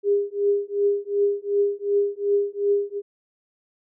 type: tone with tremolo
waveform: sine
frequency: 405.1 Hz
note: G#4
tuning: 43 cents flat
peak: -15 dBFS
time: 0.03-3.02 s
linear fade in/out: 50 ms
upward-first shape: triangle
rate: 2.7 Hz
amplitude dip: 100%
effects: none

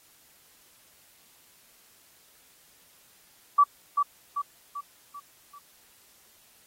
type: tone with echo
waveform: sine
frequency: 1151 Hz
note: D6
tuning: 35 cents flat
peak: -14 dBFS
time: 3.58-3.64 s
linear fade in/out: 10 ms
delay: 390 ms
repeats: 5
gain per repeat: -6 dB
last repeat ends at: 5.59 s
effects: white hiss -59 dBFS RMS until 6.66 s + AAC 48 kbps

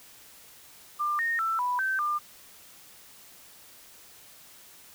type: tone with pitch steps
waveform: sine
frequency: 1194 / 1846 / 1331 / 988 / 1549 / 1199 Hz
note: D6 / A#6 / E6 / B5 / G6 / D6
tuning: +28 / -17 / +16 / 0 / -21 / +36 cents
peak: -25 dBFS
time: 0.99-2.19 s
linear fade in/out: 20 ms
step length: 200 ms
effects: white hiss -52 dBFS RMS until 4.94 s

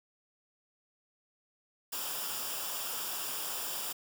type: noise with comb filter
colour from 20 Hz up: white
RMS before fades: -37 dBFS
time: 1.92-3.93 s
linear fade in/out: 10 ms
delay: 0.48 ms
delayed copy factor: -0.65
effects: none

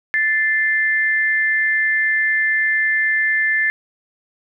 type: tone pair together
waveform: sine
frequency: 1758 / 2087 Hz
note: A6 / C7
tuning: -2 / -5 cents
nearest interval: minor third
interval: 297 cents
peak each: -16 / -20 dBFS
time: 0.14-3.7 s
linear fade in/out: 0 ms
effects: none

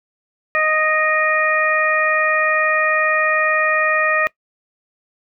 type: harmonic tone with a mistuned harmonic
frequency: 622.3 Hz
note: D#5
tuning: in tune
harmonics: 1 / 2 / 3 / 4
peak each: -21 / -20 / -18 / -22 dBFS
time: 0.55-4.27 s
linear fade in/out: 0 ms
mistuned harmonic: 4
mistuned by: -37 cents
effects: noise-tail reverb RT60 0.1 s tail -21 dB re dry

